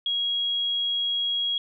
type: tone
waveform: sine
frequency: 3300 Hz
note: G#7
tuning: 12 cents flat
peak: -23 dBFS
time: 0.06-1.58 s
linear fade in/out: 2 ms
effects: none